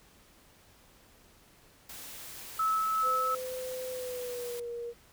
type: noise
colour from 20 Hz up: white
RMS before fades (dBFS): -45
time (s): 1.89-4.6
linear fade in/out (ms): 5
type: tone with tremolo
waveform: sine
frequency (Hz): 1301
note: E6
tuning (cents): -23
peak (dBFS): -25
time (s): 2.59-3.35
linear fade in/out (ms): 5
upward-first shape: sine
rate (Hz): 2.6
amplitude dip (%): 25
type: tone with pitch glide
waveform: sine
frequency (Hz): 510 to 473.1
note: C5 to A#4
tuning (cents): -44 to +26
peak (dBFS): -35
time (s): 3.02-4.94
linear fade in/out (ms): 50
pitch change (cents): -130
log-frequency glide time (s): 3.89-4.71
effects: pink hiss -60 dBFS RMS until 5.12 s